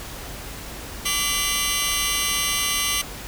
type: tone cluster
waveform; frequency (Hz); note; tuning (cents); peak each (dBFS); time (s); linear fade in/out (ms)
15% pulse; 1165 / 2018 / 2792 / 2967 / 3157; D6 / B6 / F7 / F#7 / G7; -14 / +37 / -1 / +4 / +12; -21; 1.05-3.02; 10
effects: added 50 Hz sine -40 dBFS peak until 3.27 s + pink hiss -36 dBFS RMS until 3.27 s